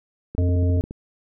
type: click train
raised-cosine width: 3 ms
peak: -20 dBFS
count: 9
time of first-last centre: 0.35-0.909 s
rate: 14.3 Hz
type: harmonic tone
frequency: 88.7 Hz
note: F2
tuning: 27 cents sharp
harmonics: 1 / 3 / 5 / 7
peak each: -17 / -27 / -31 / -34 dBFS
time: 0.38-0.81 s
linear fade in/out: 0 ms
effects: none